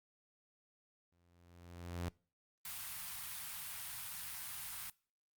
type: tone with exponential growth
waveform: sawtooth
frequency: 86.9 Hz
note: F2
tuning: 8 cents flat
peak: -33 dBFS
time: 1.12-2.09 s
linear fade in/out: 5 ms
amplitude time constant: 210 ms
type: band-stop noise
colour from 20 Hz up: white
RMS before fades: -45 dBFS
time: 2.65-4.9 s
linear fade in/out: 2 ms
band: 170 to 840 Hz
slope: 24 dB/octave
effects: noise-tail reverb RT60 0.4 s tail -24 dB re dry + Opus 48 kbps